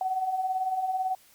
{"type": "beating tone pair", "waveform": "sine", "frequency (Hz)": [736, 754], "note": ["F#5", "F#5"], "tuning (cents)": [-9, 32], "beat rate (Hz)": 18, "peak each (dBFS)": [-34, -26], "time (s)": [0.01, 1.15], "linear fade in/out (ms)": 2, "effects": ["white hiss -58 dBFS RMS until 1.34 s", "MP3 96 kbps"]}